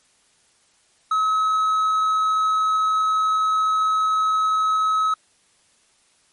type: tone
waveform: triangle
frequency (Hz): 1283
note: E6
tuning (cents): -47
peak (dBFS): -15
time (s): 1.11-5.14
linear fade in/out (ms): 5
effects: white hiss -60 dBFS RMS until 6.32 s + MP3 48 kbps